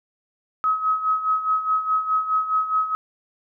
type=tone with tremolo; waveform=sine; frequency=1276 Hz; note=D#6; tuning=43 cents sharp; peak=-16 dBFS; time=0.64-2.95 s; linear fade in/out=0 ms; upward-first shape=sine; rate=4.8 Hz; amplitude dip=70%; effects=none